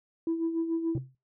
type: tone with tremolo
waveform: sine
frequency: 329.6 Hz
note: E4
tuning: in tune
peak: -23 dBFS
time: 0.27-0.98 s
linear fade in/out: 2 ms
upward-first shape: sine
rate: 6.9 Hz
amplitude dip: 60%
type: tone with exponential decay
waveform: sine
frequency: 130.81 Hz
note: C3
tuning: in tune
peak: -24 dBFS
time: 0.95-1.15 s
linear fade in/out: 2 ms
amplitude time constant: 42 ms
effects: noise-tail reverb RT60 0.2 s tail -18 dB re dry + tanh soft clip ceiling -22 dBFS